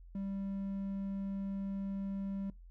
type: tone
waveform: triangle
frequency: 196 Hz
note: G3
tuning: in tune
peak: -34 dBFS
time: 0.15-2.5 s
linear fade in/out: 2 ms
effects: noise-tail reverb RT60 0.2 s tail -23 dB re dry + added 43 Hz sine -51 dBFS peak until 2.7 s